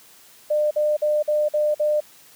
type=tone bursts; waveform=sine; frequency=601 Hz; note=D5; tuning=40 cents sharp; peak=-17 dBFS; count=6; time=0.5-2.005 s; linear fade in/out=10 ms; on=210 ms; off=49 ms; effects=white hiss -50 dBFS RMS until 2.35 s + high-pass 100 Hz 12 dB/octave